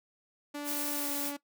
sawtooth tone with pitch glide, 291 to 285.8 Hz, D4 to D4, -16 to -47 cents, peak -32 dBFS, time 0.54-1.37 s, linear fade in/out 10 ms, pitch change -31 cents, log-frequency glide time 0.94-1.13 s
blue noise, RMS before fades -35 dBFS, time 0.64-1.33 s, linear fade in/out 50 ms
effects noise-tail reverb RT60 0.1 s tail -18 dB re dry

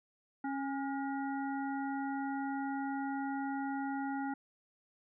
harmonic tone with a mistuned harmonic, 274 Hz, C#4, 20 cents flat, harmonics 1 / 3 / 5 / 7, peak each -36 / -39 / -45 / -51 dBFS, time 0.44-4.34 s, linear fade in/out 5 ms, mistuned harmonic 5, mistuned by +68 cents, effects none

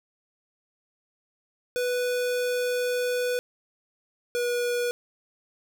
square tone pair in turn, 493.9 / 484.3 Hz, B4 / B4, 0 / -34 cents, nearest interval unison, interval 34 cents, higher first, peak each -25 dBFS, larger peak neither, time 1.76-3.39 / 4.35-4.91 s, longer first, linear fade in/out 0 ms, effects none

